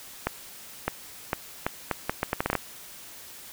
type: accelerating click train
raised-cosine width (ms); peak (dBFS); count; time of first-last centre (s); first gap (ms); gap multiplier
0.5; -9; 13; 0.27-2.553; 610; 0.74
effects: white hiss -45 dBFS RMS until 3.52 s